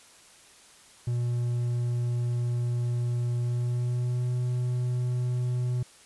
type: tone with pitch glide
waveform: triangle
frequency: 120.7 to 123.81 Hz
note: B2 to B2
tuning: -39 to +5 cents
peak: -23 dBFS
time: 1.07-5.83 s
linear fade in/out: 5 ms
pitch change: +44 cents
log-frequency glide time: 3.41-4.32 s
effects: white hiss -54 dBFS RMS until 6.05 s + resampled to 24000 Hz

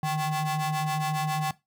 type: ring-modulated tone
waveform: 35% pulse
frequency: 311.1 Hz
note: D#4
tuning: in tune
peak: -21 dBFS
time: 0.03-1.51 s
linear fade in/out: 2 ms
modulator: 463 Hz
effects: noise-tail reverb RT60 0.2 s tail -18 dB re dry

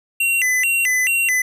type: tone with vibrato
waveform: square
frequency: 2349 Hz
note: D7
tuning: in tune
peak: -16 dBFS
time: 0.2-1.42 s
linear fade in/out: 5 ms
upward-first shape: square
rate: 2.3 Hz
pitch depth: 270 cents each way
effects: none

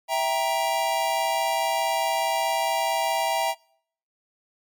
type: chord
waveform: square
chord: E diminished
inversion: none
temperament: equal with one note detuned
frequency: 659.3 / 784 / 941 Hz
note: E5 / G5 / Bb5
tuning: 0 / 0 / +16 cents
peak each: -27 dBFS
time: 0.08-3.55 s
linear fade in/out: 50 ms
effects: noise-tail reverb RT60 0.6 s tail -25 dB re dry + MP3 96 kbps

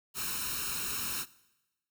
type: noise with comb filter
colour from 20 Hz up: white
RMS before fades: -35 dBFS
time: 0.14-1.26 s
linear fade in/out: 50 ms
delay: 0.74 ms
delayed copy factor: +0.8
effects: noise-tail reverb RT60 1.0 s tail -20 dB re dry

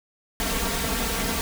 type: noise with comb filter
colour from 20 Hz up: pink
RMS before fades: -26 dBFS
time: 0.4-1.41 s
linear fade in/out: 0 ms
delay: 4.4 ms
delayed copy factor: +0.8
effects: none

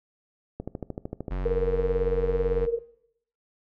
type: click train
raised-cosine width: 2 ms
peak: -19 dBFS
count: 10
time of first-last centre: 0.6-1.282 s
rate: 13.2 Hz
type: tone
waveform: square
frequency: 46.25 Hz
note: F#1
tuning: in tune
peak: -27 dBFS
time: 1.3-2.67 s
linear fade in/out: 20 ms
type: tone with tremolo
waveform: sine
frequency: 466.2 Hz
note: A#4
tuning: in tune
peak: -19 dBFS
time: 1.45-2.79 s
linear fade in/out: 10 ms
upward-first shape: triangle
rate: 18 Hz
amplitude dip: 90%
effects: noise-tail reverb RT60 0.7 s tail -19 dB re dry + low-pass 2000 Hz 12 dB/octave

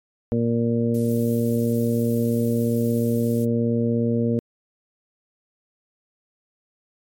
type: harmonic tone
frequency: 117 Hz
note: A#2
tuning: 7 cents sharp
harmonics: 1 / 2 / 3 / 4 / 5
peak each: -24 / -21 / -31 / -25 / -33 dBFS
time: 0.32-4.39 s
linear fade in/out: 0 ms
type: noise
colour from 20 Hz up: violet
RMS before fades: -39 dBFS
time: 0.94-3.45 s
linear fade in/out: 5 ms
effects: MP3 64 kbps

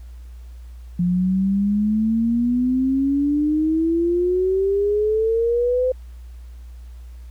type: exponential sweep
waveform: sine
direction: up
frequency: 174.61 to 515 Hz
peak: -16 dBFS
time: 0.99-5.92 s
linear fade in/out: 5 ms
effects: added 60 Hz sine -35 dBFS peak until 7.3 s + pink hiss -58 dBFS RMS until 7.3 s

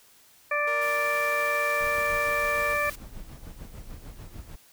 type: harmonic tone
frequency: 587.3 Hz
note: D5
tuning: in tune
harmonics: 1 / 2 / 3 / 4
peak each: -29 / -29 / -29 / -29 dBFS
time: 0.51-2.9 s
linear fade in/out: 5 ms
type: tone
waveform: sawtooth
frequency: 466.2 Hz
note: A#4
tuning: in tune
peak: -33 dBFS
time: 0.67-2.74 s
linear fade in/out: 5 ms
type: band-stop noise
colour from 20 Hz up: white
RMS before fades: -42 dBFS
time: 0.81-2.96 s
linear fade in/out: 10 ms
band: 590 to 900 Hz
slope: 96 dB/octave
type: noise with tremolo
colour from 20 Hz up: brown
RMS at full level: -39 dBFS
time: 1.8-4.56 s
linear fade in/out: 10 ms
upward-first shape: sine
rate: 6.7 Hz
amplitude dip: 70%
effects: white hiss -57 dBFS RMS until 4.72 s

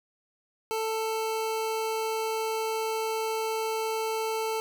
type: tone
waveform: 25% pulse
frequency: 442.8 Hz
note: A4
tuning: 11 cents sharp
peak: -24 dBFS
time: 0.71-4.6 s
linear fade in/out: 0 ms
effects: none

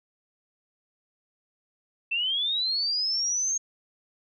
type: linear sweep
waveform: sine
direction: up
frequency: 2637 to 6510 Hz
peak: -24 dBFS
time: 2.11-3.58 s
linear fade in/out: 10 ms
effects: none

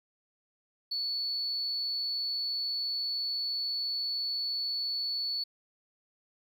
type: tone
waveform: triangle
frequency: 4437 Hz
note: C#8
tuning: 1 cent sharp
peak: -27 dBFS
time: 0.91-5.44 s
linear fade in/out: 10 ms
effects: tanh soft clip ceiling -28 dBFS

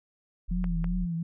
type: tone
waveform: sine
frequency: 40.72 Hz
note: E1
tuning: 20 cents flat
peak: -28 dBFS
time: 0.48-1.06 s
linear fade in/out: 20 ms
type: tone with vibrato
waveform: sine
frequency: 173.3 Hz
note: F3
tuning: 13 cents flat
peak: -28 dBFS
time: 0.51-1.23 s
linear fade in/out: 5 ms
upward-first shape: triangle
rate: 2.7 Hz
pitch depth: 99 cents each way
type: clicks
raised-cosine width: 0.5 ms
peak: -25 dBFS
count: 2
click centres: 0.642 / 0.843 s
effects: none

